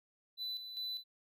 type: tone with tremolo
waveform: triangle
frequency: 3994 Hz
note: B7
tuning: 19 cents sharp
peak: -36 dBFS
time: 0.37-1.04 s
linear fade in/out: 50 ms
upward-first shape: square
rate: 2.5 Hz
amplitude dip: 55%
effects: none